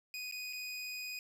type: tone with dropouts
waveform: 25% pulse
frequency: 2489 Hz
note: D#7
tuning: in tune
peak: -36 dBFS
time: 0.14-1.19 s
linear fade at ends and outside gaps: 1 ms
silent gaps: 0.313-0.323 / 0.528-0.532 s
effects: none